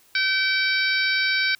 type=harmonic tone with a mistuned harmonic; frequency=768 Hz; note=G5; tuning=36 cents flat; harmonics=2 / 3 / 4 / 5 / 6 / 7; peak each=-23 / -24 / -34 / -28 / -28 / -32 dBFS; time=0.15-1.55 s; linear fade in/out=2 ms; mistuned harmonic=4; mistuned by=+23 cents; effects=white hiss -57 dBFS RMS until 1.59 s